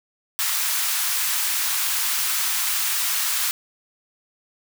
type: high-pass noise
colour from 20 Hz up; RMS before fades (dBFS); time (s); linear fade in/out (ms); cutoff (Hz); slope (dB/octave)
white; -23; 0.39-3.51; 0; 950; 24
effects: none